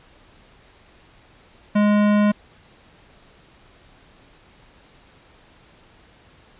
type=tone with hard clipping; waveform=sine; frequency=207.7 Hz; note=G#3; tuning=in tune; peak=-16 dBFS; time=1.75-2.32 s; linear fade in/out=10 ms; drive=18 dB; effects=pink hiss -52 dBFS RMS until 6.59 s + resampled to 8000 Hz